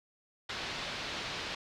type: low-pass noise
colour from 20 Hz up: white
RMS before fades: -39 dBFS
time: 0.49-1.55 s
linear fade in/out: 5 ms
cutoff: 4400 Hz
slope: 24 dB/octave
effects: none